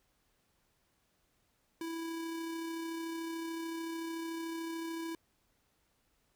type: tone with amplitude modulation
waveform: square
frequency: 329.6 Hz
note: E4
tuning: in tune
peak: -37 dBFS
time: 1.81-5.15 s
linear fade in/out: 2 ms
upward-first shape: sine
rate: 33.6 Hz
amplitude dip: 25%
effects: pink hiss -75 dBFS RMS until 6.35 s